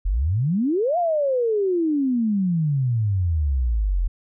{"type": "exponential two-way sweep", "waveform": "sine", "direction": "up then down", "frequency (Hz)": [40.98, 720, 40.98], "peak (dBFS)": -18, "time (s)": [0.05, 4.08], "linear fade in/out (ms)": 10, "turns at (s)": 0.98, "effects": []}